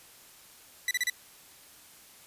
sawtooth tone bursts, 1975.5 Hz, B6, in tune, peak -22 dBFS, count 4, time 0.88-1.099 s, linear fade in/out 2 ms, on 30 ms, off 33 ms, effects white hiss -54 dBFS RMS until 2.26 s + resampled to 32000 Hz

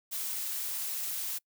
blue noise, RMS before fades -35 dBFS, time 0.11-1.39 s, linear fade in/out 20 ms, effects noise-tail reverb RT60 0.1 s tail -26 dB re dry

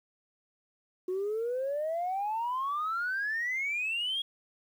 sine exponential sweep, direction up, 361.1 to 3322 Hz, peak -28 dBFS, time 1.08-4.22 s, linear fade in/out 5 ms, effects tanh soft clip ceiling -26 dBFS + 10-bit

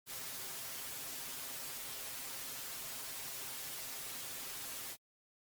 white noise with comb filter, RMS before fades -44 dBFS, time 0.06-4.97 s, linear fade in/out 50 ms, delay 7.5 ms, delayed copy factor +0.8, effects MP3 96 kbps

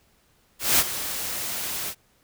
white noise with ADSR envelope, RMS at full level -17 dBFS, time 0.59-1.95 s, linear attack 200 ms, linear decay 41 ms, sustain -13 dB, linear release 68 ms, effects pink hiss -63 dBFS RMS until 2.23 s

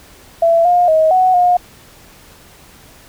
sine tone with pitch steps, 669 / 710 / 633 / 742 / 715 Hz, E5 / F5 / D#5 / F#5 / F5, +25 / +28 / +30 / +5 / +41 cents, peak -8 dBFS, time 0.42-1.57 s, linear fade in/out 5 ms, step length 230 ms, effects pink hiss -43 dBFS RMS until 3.08 s

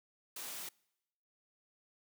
white noise, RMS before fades -44 dBFS, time 0.36-0.69 s, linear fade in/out 5 ms, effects noise-tail reverb RT60 0.9 s tail -26 dB re dry + high-pass 200 Hz 12 dB/octave

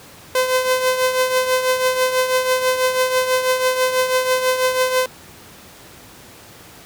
sawtooth tone with tremolo, 512 Hz, C5, 38 cents flat, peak -9 dBFS, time 0.35-5.06 s, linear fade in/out 2 ms, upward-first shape triangle, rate 6.1 Hz, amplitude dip 65%, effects pink hiss -42 dBFS RMS until 6.85 s + high-pass 80 Hz 12 dB/octave

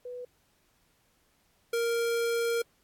sine / square tone pair in turn, 493.9 / 466.2 Hz, B4 / A#4, 0 / 0 cents, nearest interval minor second, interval 100 cents, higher first, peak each -37 / -27 dBFS, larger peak second, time 0.05-0.25 / 1.73-2.62 s, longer second, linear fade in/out 5 ms, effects pink hiss -69 dBFS RMS until 2.83 s + AAC 64 kbps

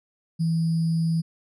sine tone with sample-and-hold, 163.9 Hz, E3, 10 cents flat, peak -20 dBFS, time 0.39-1.22 s, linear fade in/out 20 ms, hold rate 4900 Hz, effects resampled to 22050 Hz

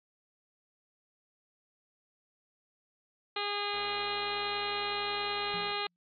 harmonic tone, 409.2 Hz, G#4, 26 cents flat, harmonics 1 / 2 / 3 / 4 / 5 / 6 / 7 / 8 / 9 / 10, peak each -39 / -38 / -38 / -44 / -42 / -41 / -42 / -43 / -43 / -40 dBFS, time 3.36-5.87 s, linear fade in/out 5 ms
click train, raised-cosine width 0.5 ms, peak -33 dBFS, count 219, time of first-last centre 3.74-5.722 s, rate 110 Hz
sine tone with exponential decay, 174.61 Hz, F3, in tune, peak -40 dBFS, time 5.54-5.96 s, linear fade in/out 0 ms, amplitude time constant 90 ms
effects MP3 48 kbps

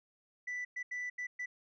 sine tone bursts at uneven times, 1979 Hz, B6, 3 cents sharp, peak -34 dBFS, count 5, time 0.47-0.65 / 0.76-0.83 / 0.91-1.1 / 1.18-1.27 / 1.39-1.46 s, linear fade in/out 10 ms, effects tanh soft clip ceiling -35 dBFS

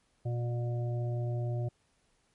harmonic tone, 120.1 Hz, B2, 48 cents flat, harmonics 1 / 3 / 5 / 6, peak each -30 / -42 / -43 / -48 dBFS, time 0.25-1.69 s, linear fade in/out 10 ms, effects pink hiss -72 dBFS RMS until 2.34 s + MP3 48 kbps

